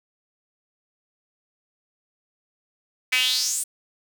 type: tone with high-pass filter sweep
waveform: sawtooth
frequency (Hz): 254.4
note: C4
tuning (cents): -48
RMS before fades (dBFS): -23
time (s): 3.12-3.64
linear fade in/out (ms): 10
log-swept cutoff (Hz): 2200 to 9400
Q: 5.1
effects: none